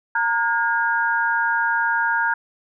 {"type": "tone cluster", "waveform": "sine", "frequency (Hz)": [922, 1430, 1630], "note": ["A#5", "F6", "G#6"], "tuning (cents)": [-19, 41, -33], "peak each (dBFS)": -22, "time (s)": [0.15, 2.34], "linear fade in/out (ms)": 5, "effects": []}